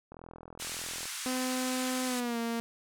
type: click train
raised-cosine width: 1 ms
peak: -32 dBFS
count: 40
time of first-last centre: 0.12-1.055 s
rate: 41.7 Hz
type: band-pass noise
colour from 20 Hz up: white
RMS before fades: -39 dBFS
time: 0.59-2.21 s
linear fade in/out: 20 ms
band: 1100 to 10000 Hz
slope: 24 dB/octave
type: tone with pitch glide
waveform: sawtooth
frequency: 255.7 to 231.8 Hz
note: C4 to A#3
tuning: -40 to -10 cents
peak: -27 dBFS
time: 1.26-2.6 s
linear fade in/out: 0 ms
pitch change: -170 cents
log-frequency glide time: 2.06-2.38 s
effects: none